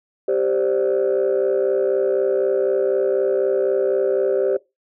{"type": "chord", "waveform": "sine", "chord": "G suspended fourth", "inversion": "none", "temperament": "equal", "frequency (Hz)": [392, 523.3, 587.3], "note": ["G4", "C5", "D5"], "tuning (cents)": [0, 0, 0], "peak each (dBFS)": [-18, -20, -22], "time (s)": [0.28, 4.57], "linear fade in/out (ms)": 5, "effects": ["noise-tail reverb RT60 0.2 s tail -20 dB re dry", "tanh soft clip ceiling -11 dBFS"]}